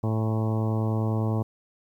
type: harmonic tone with a mistuned harmonic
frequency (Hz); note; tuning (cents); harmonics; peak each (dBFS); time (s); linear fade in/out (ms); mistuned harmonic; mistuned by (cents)
110; A2; 0; 1 / 2 / 3 / 4 / 5 / 6 / 7 / 8 / 9 / 10; -24 / -30 / -34 / -36 / -38 / -40 / -41 / -42 / -43 / -44; 0.03-1.43; 10; 7; +34
effects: 10-bit